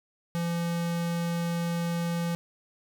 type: tone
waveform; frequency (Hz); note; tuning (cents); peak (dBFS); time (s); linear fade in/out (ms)
square; 170.2; F3; -44; -28; 0.35-2.35; 0
effects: 9-bit